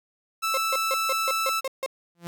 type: tone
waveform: sawtooth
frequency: 1318.5 Hz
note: E6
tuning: in tune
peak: -20 dBFS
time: 0.42-1.61 s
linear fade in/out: 20 ms
type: tone bursts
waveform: 35% pulse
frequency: 533 Hz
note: C5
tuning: 32 cents sharp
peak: -24 dBFS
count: 8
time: 0.54-1.862 s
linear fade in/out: 2 ms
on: 34 ms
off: 150 ms
type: tone with exponential growth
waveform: sawtooth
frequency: 171.5 Hz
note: F3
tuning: 31 cents flat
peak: -27 dBFS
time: 2.15-2.27 s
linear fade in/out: 0 ms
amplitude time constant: 24 ms
effects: none